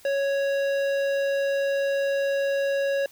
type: tone with tanh clipping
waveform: sine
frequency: 554.4 Hz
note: C#5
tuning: in tune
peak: -24 dBFS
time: 0.05-3.06 s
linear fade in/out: 2 ms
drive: 15 dB
effects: white hiss -53 dBFS RMS until 3.11 s